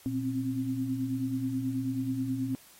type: tone cluster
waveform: sine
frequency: 119.2 / 255.5 / 264.8 Hz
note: A#2 / C4 / C4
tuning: +39 / -41 / +21 cents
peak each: -35 / -38 / -30 dBFS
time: 0.06-2.55 s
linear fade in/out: 0 ms
effects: white hiss -56 dBFS RMS until 2.79 s + AAC 48 kbps

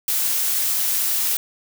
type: noise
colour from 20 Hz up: blue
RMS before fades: -21 dBFS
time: 0.08-1.37 s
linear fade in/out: 2 ms
effects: none

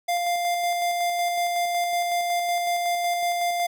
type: tone with tremolo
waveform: square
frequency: 698.5 Hz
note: F5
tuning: in tune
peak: -22 dBFS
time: 0.08-3.67 s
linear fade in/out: 10 ms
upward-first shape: square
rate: 5.4 Hz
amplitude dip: 25%
effects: none

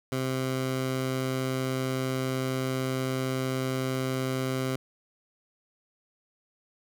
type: tone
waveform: 15% pulse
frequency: 130.81 Hz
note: C3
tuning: in tune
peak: -21 dBFS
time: 0.12-4.76 s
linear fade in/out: 2 ms
effects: none

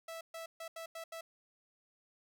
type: tone bursts at uneven times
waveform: sawtooth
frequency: 657 Hz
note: E5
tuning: 6 cents flat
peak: -39 dBFS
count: 6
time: 0.08-0.21 / 0.34-0.46 / 0.6-0.68 / 0.76-0.86 / 0.95-1.04 / 1.12-1.21 s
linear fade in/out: 5 ms
effects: none

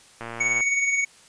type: click train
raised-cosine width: 0.5 ms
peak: -19 dBFS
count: 47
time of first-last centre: 0.21-0.607 s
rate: 116 Hz
type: tone with tremolo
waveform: square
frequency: 2231 Hz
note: C#7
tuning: 11 cents sharp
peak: -19 dBFS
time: 0.4-1.05 s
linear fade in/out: 10 ms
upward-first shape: sine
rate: 19 Hz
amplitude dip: 45%
effects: white hiss -52 dBFS RMS until 1.28 s + resampled to 22050 Hz

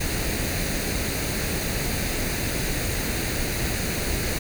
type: noise with comb filter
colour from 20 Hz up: pink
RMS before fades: -26 dBFS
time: 0-4.39 s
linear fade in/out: 10 ms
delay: 0.46 ms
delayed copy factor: +0.55
effects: none

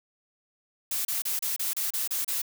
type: noise bursts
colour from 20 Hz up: blue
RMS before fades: -29 dBFS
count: 9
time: 0.91-2.418 s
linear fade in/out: 5 ms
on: 140 ms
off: 31 ms
effects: none

